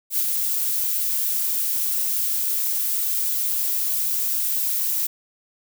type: noise with ADSR envelope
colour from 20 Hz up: violet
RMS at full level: -20 dBFS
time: 0.1-5.07 s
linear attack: 82 ms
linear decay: 50 ms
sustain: -3 dB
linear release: 7 ms
effects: none